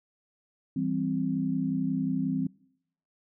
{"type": "chord", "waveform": "sine", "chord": "C major", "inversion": "first", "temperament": "equal", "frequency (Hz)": [164.81, 196, 261.6], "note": ["E3", "G3", "C4"], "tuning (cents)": [0, 0, 0], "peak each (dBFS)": [-32, -32, -28], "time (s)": [0.76, 2.47], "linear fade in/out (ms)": 5, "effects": ["noise-tail reverb RT60 0.7 s tail -23 dB re dry"]}